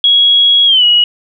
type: tone with pitch glide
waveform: sine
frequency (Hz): 3322 to 2909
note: G#7 to F#7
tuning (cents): 0 to -30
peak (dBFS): -5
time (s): 0.04-1.04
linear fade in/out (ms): 2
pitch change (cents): -230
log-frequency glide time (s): 0.66-0.84
effects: none